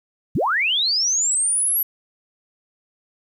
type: linear sweep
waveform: sine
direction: up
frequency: 74.7 to 11860 Hz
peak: -17 dBFS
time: 0.35-1.83 s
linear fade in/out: 5 ms
effects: 9-bit